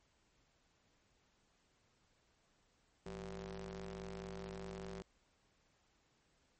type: ring-modulated tone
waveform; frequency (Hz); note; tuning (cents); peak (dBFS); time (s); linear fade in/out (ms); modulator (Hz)
sawtooth; 103.83; G#2; 0; -38; 3.06-5.02; 0; 282
effects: pink hiss -75 dBFS RMS until 6.59 s + MP3 32 kbps